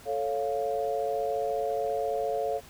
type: chord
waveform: sine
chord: A augmented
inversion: none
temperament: equal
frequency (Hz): 440 / 554.4 / 698.5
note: A4 / C#5 / E#5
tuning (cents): 0 / 0 / 0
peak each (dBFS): -31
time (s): 0.05-2.61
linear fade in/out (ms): 50
effects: pink hiss -51 dBFS RMS until 2.69 s